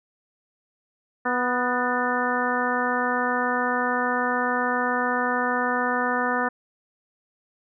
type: harmonic tone with a mistuned harmonic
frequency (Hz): 246.9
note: B3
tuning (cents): 0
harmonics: 1 / 2 / 3 / 4 / 5 / 6 / 7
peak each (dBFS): -29 / -29 / -29 / -29 / -29 / -29 / -29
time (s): 1.25-6.49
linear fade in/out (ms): 10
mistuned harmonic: 7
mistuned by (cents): +51
effects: none